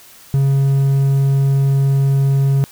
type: tone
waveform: triangle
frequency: 137.3 Hz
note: C#3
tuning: 16 cents flat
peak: -9 dBFS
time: 0.34-2.64 s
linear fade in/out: 0 ms
effects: white hiss -43 dBFS RMS until 2.71 s